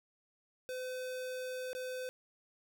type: tone with dropouts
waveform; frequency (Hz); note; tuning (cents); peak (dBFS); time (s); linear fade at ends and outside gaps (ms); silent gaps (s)
square; 509; C5; -48; -39; 0.69-2.09; 0; 1.731-1.75
effects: none